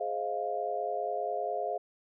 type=chord; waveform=sine; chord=F minor seventh; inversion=first; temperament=just; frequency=419.1 / 523.8 / 628.6 / 698.5 Hz; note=Ab4 / C5 / Eb5 / F5; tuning=+16 / +2 / +18 / 0 cents; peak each=-37 / -38 / -37 / -33 dBFS; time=0-1.78 s; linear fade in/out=10 ms; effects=none